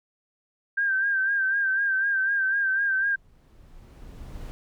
sine tone with vibrato, 1582 Hz, G6, 15 cents sharp, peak -21 dBFS, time 0.77-3.16 s, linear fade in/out 10 ms, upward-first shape sine, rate 4 Hz, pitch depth 53 cents each way
brown noise with exponential growth, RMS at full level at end -36 dBFS, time 2.07-4.51 s, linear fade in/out 0 ms, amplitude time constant 530 ms
effects none

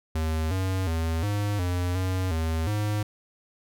square tone with pitch steps, 79.4 / 94.2 / 81.5 / 102.9 / 89.2 / 93 / 80.7 / 105 Hz, D#2 / F#2 / E2 / G#2 / F2 / F#2 / E2 / G#2, +36 / +32 / -19 / -16 / +37 / +9 / -36 / +19 cents, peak -25 dBFS, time 0.15-3.03 s, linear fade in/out 5 ms, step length 360 ms, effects none

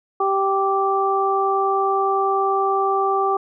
harmonic tone, 390.2 Hz, G4, 8 cents flat, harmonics 1 / 2 / 3, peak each -21 / -21 / -21 dBFS, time 0.2-3.37 s, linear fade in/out 5 ms, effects none

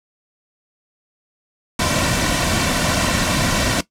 pink noise with comb filter, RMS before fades -18 dBFS, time 1.79-3.81 s, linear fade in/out 5 ms, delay 2.4 ms, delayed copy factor -0.55, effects noise-tail reverb RT60 0.1 s tail -17 dB re dry + low-pass 9000 Hz 12 dB/octave

